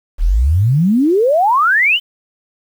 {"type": "exponential sweep", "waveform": "sine", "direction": "up", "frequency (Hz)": [34.65, 3136], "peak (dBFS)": -9, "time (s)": [0.18, 2], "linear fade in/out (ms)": 50, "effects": ["7-bit"]}